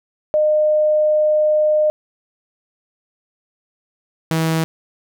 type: tone pair in turn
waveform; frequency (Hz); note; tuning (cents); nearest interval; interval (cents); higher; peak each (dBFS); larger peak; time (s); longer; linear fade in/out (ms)
sine / sawtooth; 610 / 161.57; D#5 / E3; -34 / -34; octave + major seventh; 2300; first; -12; neither; 0.34-1.9 / 4.31-4.64; first; 0
effects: none